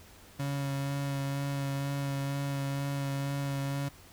35% pulse tone with vibrato, 139.3 Hz, C#3, 9 cents sharp, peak -29 dBFS, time 0.39-3.89 s, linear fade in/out 10 ms, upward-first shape sine, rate 2.1 Hz, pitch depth 15 cents each way, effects added 89 Hz sine -60 dBFS peak until 4.12 s + pink hiss -55 dBFS RMS until 4.12 s

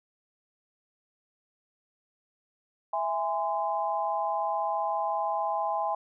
sine chord, E augmented, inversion none, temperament just, 659.3 / 824.1 / 1030.1 Hz, E5 / G#5 / B#5, 0 / -14 / -27 cents, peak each -32 / -29 / -32 dBFS, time 2.93-5.95 s, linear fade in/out 5 ms, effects none

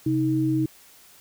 sine tone pair together, 132.6 / 315.4 Hz, C3 / D#4, +23 / +24 cents, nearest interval octave + minor third, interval 1501 cents, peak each -25 / -21 dBFS, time 0.06-0.66 s, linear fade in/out 5 ms, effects white hiss -52 dBFS RMS until 1.2 s

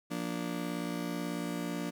35% pulse chord, Bb major, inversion second, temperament just, 174.81 / 233.1 / 291.4 Hz, F3 / Bb3 / D4, +2 / 0 / -13 cents, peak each -36 / -38 / -36 dBFS, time 0.1-1.91 s, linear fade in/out 20 ms, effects none

